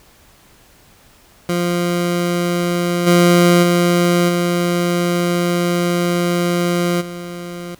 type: tone with level steps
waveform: 20% pulse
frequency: 174.61 Hz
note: F3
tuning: in tune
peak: -11 / -4 / -7 / -10 / -22 dBFS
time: 1.49-7.75 s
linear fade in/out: 2 ms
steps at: 3.06 / 3.62 / 4.28 / 7 s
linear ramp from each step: 20 ms
effects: pink hiss -49 dBFS RMS until 7.79 s